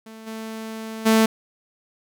sawtooth tone with level steps, 221.6 Hz, A3, 13 cents sharp, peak -35 / -27 / -10 dBFS, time 0.06-1.26 s, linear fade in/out 5 ms, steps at 0.26 / 1.05 s, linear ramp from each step 20 ms, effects none

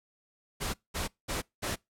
pink noise bursts, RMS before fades -33 dBFS, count 4, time 0.6-1.76 s, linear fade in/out 20 ms, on 140 ms, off 200 ms, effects noise-tail reverb RT60 0.2 s tail -25 dB re dry + low-pass 12000 Hz 12 dB/octave

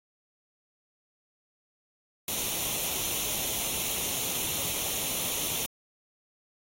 white noise with comb filter, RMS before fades -31 dBFS, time 2.28-5.66 s, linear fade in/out 2 ms, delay 0.31 ms, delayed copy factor +0.65, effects AAC 48 kbps

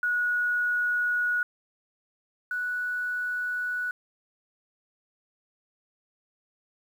sine tone pair in turn, 1459 / 1475.1 Hz, F#6 / F#6, -25 / -6 cents, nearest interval unison, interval 19 cents, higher second, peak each -23 / -27 dBFS, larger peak first, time 0.03-1.43 / 2.51-3.91 s, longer neither, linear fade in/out 2 ms, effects 9-bit

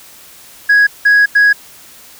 sine tone bursts at uneven times, 1661.2 Hz, G#6, in tune, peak -3 dBFS, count 3, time 0.69-0.87 / 1.05-1.26 / 1.35-1.53 s, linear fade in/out 10 ms, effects tanh soft clip ceiling -4 dBFS + white hiss -39 dBFS RMS until 2.19 s

